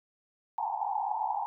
pink band-pass noise, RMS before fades -32 dBFS, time 0.58-1.46 s, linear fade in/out 0 ms, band 770 to 930 Hz, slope 96 dB/octave, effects none

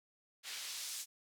white noise with band-pass filter sweep, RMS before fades -44 dBFS, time 0.43-1.06 s, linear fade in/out 50 ms, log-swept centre 2900 to 6700 Hz, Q 0.89, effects none

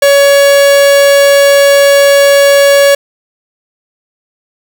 45% pulse tone, 562 Hz, C#5, 24 cents sharp, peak -3 dBFS, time 0.02-2.95 s, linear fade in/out 5 ms, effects none

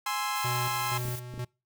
sawtooth chord, Ab augmented, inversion none, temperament equal, 830.6 / 1046.5 / 1318.5 Hz, Ab5 / C6 / E6, 0 / 0 / 0 cents, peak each -30 / -28 / -32 dBFS, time 0.06-0.98 s, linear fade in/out 5 ms
blue noise, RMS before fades -41 dBFS, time 0.35-1.2 s, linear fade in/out 10 ms
square tone with tremolo, 123.2 Hz, B2, 4 cents flat, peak -32 dBFS, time 0.44-1.45 s, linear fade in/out 10 ms, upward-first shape square, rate 2.1 Hz, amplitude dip 60%
clicks, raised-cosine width 3 ms, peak -28 dBFS, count 4, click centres 1.053 / 1.084 / 1.34 / 1.378 s
effects noise-tail reverb RT60 0.3 s tail -26 dB re dry

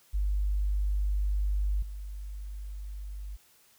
sine tone with level steps, 50 Hz, G1, 35 cents sharp, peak -25 / -36 dBFS, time 0.13-3.37 s, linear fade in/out 20 ms, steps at 1.82 s, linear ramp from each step 5 ms, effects white hiss -62 dBFS RMS until 3.78 s

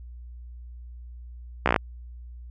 slowing click train, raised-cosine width 0.5 ms, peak -4 dBFS, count 7, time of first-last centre 1.66-1.762 s, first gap 15 ms, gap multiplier 1.05, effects added 60 Hz sine -39 dBFS peak until 2.5 s

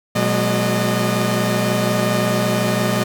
sawtooth tone cluster, 121.5 / 185.3 / 210.8 / 608 Hz, B2 / F#3 / G#3 / D#5, -28 / +3 / +26 / -40 cents, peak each -18 dBFS, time 0.15-3.04 s, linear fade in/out 10 ms, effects none

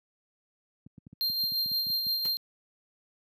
clicks, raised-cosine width 5 ms, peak -31 dBFS, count 12, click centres 0.865 / 0.981 / 1.068 / 1.13 / 1.299 / 1.438 / 1.521 / 1.66 / 1.716 / 1.868 / 1.901 / 2.067 s
square tone with tremolo, 4186 Hz, C8, in tune, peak -26 dBFS, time 1.21-2.37 s, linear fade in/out 0 ms, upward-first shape sine, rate 5.8 Hz, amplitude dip 40%
pink noise with exponential decay, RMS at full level -37 dBFS, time 2.25-2.33 s, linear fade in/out 0 ms, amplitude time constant 17 ms
effects high-pass 150 Hz 12 dB/octave

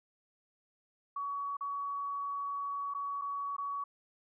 sine tone with dropouts, 1128 Hz, C#6, 30 cents sharp, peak -34 dBFS, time 1.16-3.84 s, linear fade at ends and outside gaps 5 ms, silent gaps 1.569-1.608 / 2.939-2.947 / 3.214-3.218 / 3.566-3.581 s, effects none

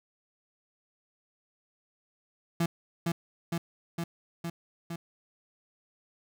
35% pulse tone with echo, 168.7 Hz, E3, 40 cents sharp, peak -23 dBFS, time 2.6-2.66 s, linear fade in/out 5 ms, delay 460 ms, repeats 5, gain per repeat -2 dB, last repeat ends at 4.96 s, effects none

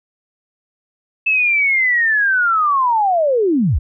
sine linear sweep, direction down, 2633 to 46.28 Hz, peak -12 dBFS, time 1.26-3.79 s, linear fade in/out 10 ms, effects none

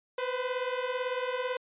sawtooth beating tone pair, 495.1 / 513.1 Hz, B4 / C5, +4 / -34 cents, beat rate 18 Hz, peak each -29 dBFS, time 0.18-1.57 s, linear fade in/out 5 ms, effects resampled to 8000 Hz

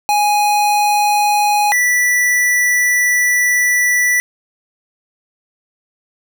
square tone pair in turn, 830.6 / 1966.4 Hz, G#5 / B6, 0 / -8 cents, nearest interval octave + minor third, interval 1492 cents, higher second, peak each -12 dBFS, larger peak neither, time 0.09-1.72 / 1.72-4.2 s, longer second, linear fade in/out 0 ms, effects none

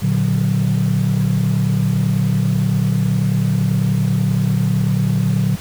sine chord, Bb augmented, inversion none, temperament equal, 116.54 / 146.83 / 185 Hz, Bb2 / D3 / F#3, 0 / 0 / 0 cents, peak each -17 dBFS, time 0.02-5.56 s, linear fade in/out 10 ms, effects tanh soft clip ceiling -8 dBFS + pink hiss -35 dBFS RMS until 5.6 s

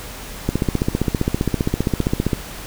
click train, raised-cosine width 3 ms, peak -4 dBFS, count 29, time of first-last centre 0.49-2.332 s, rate 15.2 Hz, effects added 44 Hz sine -39 dBFS peak until 2.66 s + pink hiss -34 dBFS RMS until 2.66 s

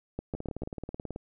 two click trains, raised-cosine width 2 ms, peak -23 / -20 dBFS, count 16 / 4, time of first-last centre 0.35-1.161 / 0.19-0.634 s, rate 18.5 / 6.75 Hz, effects none

